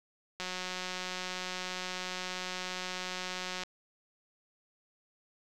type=click train; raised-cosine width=0.2 ms; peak=-20 dBFS; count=593; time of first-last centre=0.4-3.635 s; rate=183 Hz; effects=none